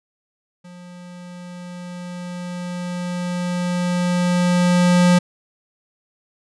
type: tone with level ramp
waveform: square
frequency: 177.7 Hz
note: F3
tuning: 30 cents sharp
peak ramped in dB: -39 to -11 dBFS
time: 0.64-5.19 s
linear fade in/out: 10 ms
effects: resampled to 22050 Hz